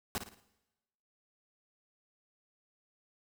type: noise with echo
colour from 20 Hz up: pink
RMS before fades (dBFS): -35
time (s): 0.15-0.18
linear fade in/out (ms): 0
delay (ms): 55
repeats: 4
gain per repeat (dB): -8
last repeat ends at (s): 0.4
effects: noise-tail reverb RT60 1.0 s tail -18 dB re dry